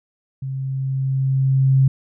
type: tone with level ramp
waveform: sine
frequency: 133.8 Hz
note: C3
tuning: 39 cents sharp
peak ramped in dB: -24 to -10 dBFS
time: 0.42-1.88 s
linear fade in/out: 5 ms
effects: none